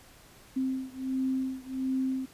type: beating tone pair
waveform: sine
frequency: 261.6 / 263 Hz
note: C4 / C4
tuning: 0 / +9 cents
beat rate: 1.4 Hz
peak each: -31 / -32 dBFS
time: 0.56-2.26 s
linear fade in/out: 10 ms
effects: pink hiss -55 dBFS RMS until 2.33 s + resampled to 32000 Hz